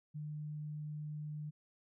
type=tone; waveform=sine; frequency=150.7 Hz; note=D3; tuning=45 cents sharp; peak=-40 dBFS; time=0.14-1.51 s; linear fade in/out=20 ms; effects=none